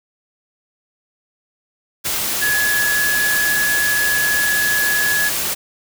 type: tone in noise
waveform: sine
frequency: 1689 Hz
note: G#6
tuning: 29 cents sharp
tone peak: -16 dBFS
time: 2.41-5.3 s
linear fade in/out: 20 ms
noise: white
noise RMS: -21 dBFS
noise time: 2.04-5.55 s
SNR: +2 dB
effects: none